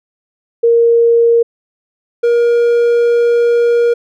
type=tone pair in turn; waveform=sine / triangle; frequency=466.2 / 473 Hz; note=A#4 / A#4; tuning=0 / +25 cents; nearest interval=unison; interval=25 cents; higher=second; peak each=-6 dBFS; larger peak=neither; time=0.63-1.43 / 2.23-3.94 s; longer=second; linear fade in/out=10 ms; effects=none